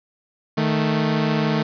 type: tone pair together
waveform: sawtooth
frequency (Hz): 155.41 / 220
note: D#3 / A3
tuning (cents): -2 / 0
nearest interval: tritone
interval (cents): 602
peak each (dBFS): -17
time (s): 0.57-1.63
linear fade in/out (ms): 10
effects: resampled to 11025 Hz + 7-bit